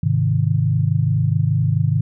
sine chord, Ab major, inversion none, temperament equal, 103.83 / 130.81 / 155.56 Hz, Ab2 / C3 / Eb3, 0 / 0 / 0 cents, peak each -19 dBFS, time 0.03-2.01 s, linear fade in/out 5 ms, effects none

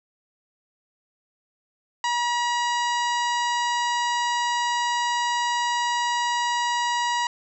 harmonic tone with a mistuned harmonic, 960 Hz, B5, 49 cents flat, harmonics 1 / 2 / 3 / 4 / 5 / 6 / 7 / 8, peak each -23 / -29 / -33 / -35 / -37 / -39 / -40 / -41 dBFS, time 2.04-7.27 s, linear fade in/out 2 ms, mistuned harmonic 4, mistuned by +16 cents, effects none

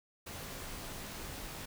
pink noise with comb filter, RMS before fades -44 dBFS, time 0.26-1.66 s, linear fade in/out 10 ms, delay 17 ms, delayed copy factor -0.5, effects none

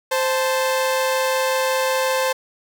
sawtooth tone pair together, 522.3 / 879 Hz, C5 / A5, -3 / -2 cents, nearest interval major sixth, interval 901 cents, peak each -15 / -21 dBFS, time 0.11-2.33 s, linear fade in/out 10 ms, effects none

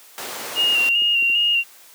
pink noise, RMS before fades -29 dBFS, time 0.18-0.89 s, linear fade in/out 0 ms
sine tone with vibrato, 2806 Hz, F7, 8 cents sharp, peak -15 dBFS, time 0.55-1.64 s, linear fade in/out 50 ms, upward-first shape square, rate 2.5 Hz, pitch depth 27 cents each way
clicks, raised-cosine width 3 ms, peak -21 dBFS, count 6, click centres 0.636 / 0.726 / 0.804 / 1.021 / 1.225 / 1.299 s
effects white hiss -47 dBFS RMS until 1.94 s + high-pass 400 Hz 12 dB/octave

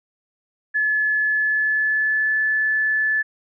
sine tone with pitch glide, 1717 to 1735.9 Hz, A6 to A6, -43 to -24 cents, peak -17 dBFS, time 0.74-3.23 s, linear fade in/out 20 ms, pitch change +19 cents, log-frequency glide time 1.19-2.38 s, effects none

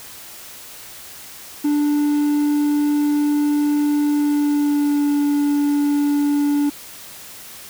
triangle tone with pitch glide, 293.7 to 289.5 Hz, D4 to D4, 0 to -25 cents, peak -13 dBFS, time 1.64-6.7 s, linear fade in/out 10 ms, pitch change -25 cents, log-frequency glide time 4.07-5.14 s, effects white hiss -38 dBFS RMS until 7.69 s

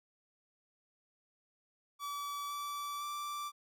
45% pulse tone with pitch steps, 1149 / 1158 / 1171 Hz, D6 / D6 / D6, -38 / -25 / -5 cents, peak -38 dBFS, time 1.99-3.52 s, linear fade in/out 50 ms, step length 510 ms, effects none

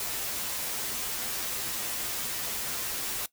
white noise with comb filter, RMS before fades -33 dBFS, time 0-3.26 s, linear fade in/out 2 ms, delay 11 ms, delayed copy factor -0.75, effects noise-tail reverb RT60 0.1 s tail -18 dB re dry

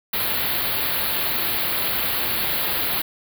white band-stop noise, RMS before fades -23 dBFS, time 0.13-3.02 s, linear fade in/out 5 ms, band 4600 to 11000 Hz, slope 96 dB/octave, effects none

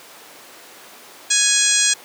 harmonic tone, 830.6 Hz, G#5, in tune, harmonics 2 / 3 / 4 / 5 / 6 / 7 / 8 / 9 / 10, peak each -24 / -25 / -22 / -24 / -26 / -23 / -20 / -22 / -22 dBFS, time 1.3-1.94 s, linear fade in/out 10 ms, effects pink hiss -41 dBFS RMS until 2.04 s + high-pass 400 Hz 12 dB/octave

